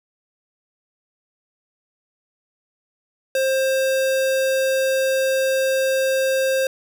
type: tone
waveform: square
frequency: 530 Hz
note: C5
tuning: 22 cents sharp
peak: -18 dBFS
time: 3.35-6.67 s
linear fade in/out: 2 ms
effects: none